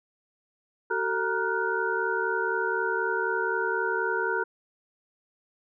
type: tone cluster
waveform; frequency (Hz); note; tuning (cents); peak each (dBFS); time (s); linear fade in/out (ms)
sine; 378.4 / 449.3 / 940 / 1418 / 1502; F#4 / A4 / A#5 / F6 / F#6; +39 / +36 / +14 / +26 / +26; -31; 0.9-4.44; 10
effects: none